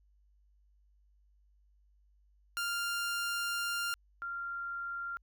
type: tone pair in turn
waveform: sawtooth / sine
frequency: 1396.9 / 1387.3 Hz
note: F6 / F6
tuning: 0 / -12 cents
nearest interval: unison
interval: 12 cents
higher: first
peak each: -29 / -36 dBFS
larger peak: first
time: 2.57-3.94 / 4.22-5.17 s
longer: first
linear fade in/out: 0 ms
effects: added 50 Hz sine -64 dBFS peak until 5.22 s